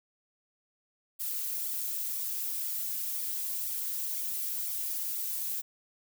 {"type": "noise with flanger", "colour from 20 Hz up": "violet", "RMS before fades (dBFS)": -34, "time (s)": [1.19, 5.62], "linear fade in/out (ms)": 20, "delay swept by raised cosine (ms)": [0.86, 4.26], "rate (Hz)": 2, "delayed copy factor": 0.65, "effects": []}